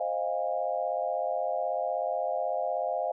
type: chord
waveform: sine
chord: F minor seventh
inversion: second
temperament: equal with one note detuned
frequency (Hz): 523.3 / 622.3 / 698.5 / 815.9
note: C5 / Eb5 / F5 / Ab5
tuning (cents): 0 / 0 / 0 / -31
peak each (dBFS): -34 / -32 / -31 / -36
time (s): 0-3.12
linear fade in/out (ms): 5
effects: none